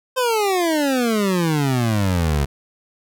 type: exponential sweep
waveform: 25% pulse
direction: down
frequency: 523 to 67.7 Hz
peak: -13 dBFS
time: 0.16-2.46 s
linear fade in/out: 20 ms
effects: none